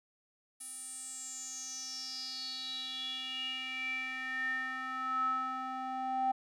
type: tone with band-pass filter sweep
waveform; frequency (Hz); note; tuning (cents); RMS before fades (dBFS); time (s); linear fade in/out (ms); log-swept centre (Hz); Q
square; 259.8; C4; -12; -38; 0.6-6.32; 10; 10000 to 810; 9.2
effects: none